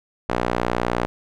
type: tone with band-pass filter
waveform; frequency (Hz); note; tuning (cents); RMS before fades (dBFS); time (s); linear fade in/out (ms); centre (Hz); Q
sawtooth; 59.9; A#1; +48; -23; 0.29-1.06; 0; 820; 0.67
effects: none